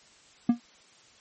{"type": "tone with exponential decay", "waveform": "triangle", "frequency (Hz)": 237.7, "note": "A#3", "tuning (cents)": 34, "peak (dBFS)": -12, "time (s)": [0.49, 0.6], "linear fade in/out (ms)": 5, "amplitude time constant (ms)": 22, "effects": ["white hiss -57 dBFS RMS until 1.2 s", "MP3 32 kbps"]}